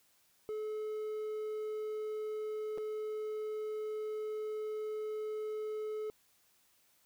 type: tone with dropouts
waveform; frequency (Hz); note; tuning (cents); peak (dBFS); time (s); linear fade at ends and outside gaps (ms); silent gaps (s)
triangle; 429.6; A4; -41; -34; 0.49-6.1; 0; 2.776-2.782
effects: white hiss -70 dBFS RMS until 7.05 s